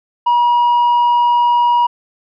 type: tone with tanh clipping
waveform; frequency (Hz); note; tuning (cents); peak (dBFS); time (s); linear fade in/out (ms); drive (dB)
sine; 960; B5; -49; -10; 0.26-1.87; 10; 2
effects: none